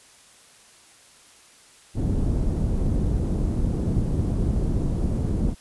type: low-pass noise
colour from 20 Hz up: pink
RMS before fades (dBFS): -23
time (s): 1.94-5.55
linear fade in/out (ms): 50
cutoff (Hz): 270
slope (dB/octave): 12
effects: white hiss -52 dBFS RMS until 5.6 s + resampled to 24000 Hz